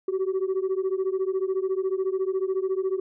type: beating tone pair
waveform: sine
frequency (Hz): 374.1 / 388.1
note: F#4 / G4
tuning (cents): +19 / -17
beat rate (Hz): 14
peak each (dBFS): -24 / -25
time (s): 0.08-3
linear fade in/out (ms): 5
effects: tanh soft clip ceiling -20 dBFS